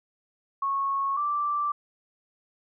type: tone pair in turn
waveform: sine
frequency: 1100 / 1171.8 Hz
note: C#6 / D6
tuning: -14 / -4 cents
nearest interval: minor second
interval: 110 cents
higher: second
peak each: -24 dBFS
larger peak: neither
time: 0.62-1.17 / 1.17-1.72 s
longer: neither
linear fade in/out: 5 ms
effects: none